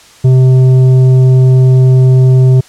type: tone with tanh clipping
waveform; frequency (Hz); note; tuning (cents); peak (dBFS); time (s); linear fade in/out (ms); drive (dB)
sine; 129.3; C3; -20; -4; 0.24-2.61; 10; 8
effects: white hiss -39 dBFS RMS until 2.68 s + low-pass 8000 Hz 12 dB/octave